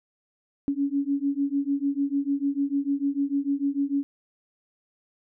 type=beating tone pair; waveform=sine; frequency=277.2 / 283.9 Hz; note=C#4 / C#4; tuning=0 / +41 cents; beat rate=6.7 Hz; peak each=-26 dBFS; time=0.68-4.03 s; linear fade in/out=0 ms; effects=none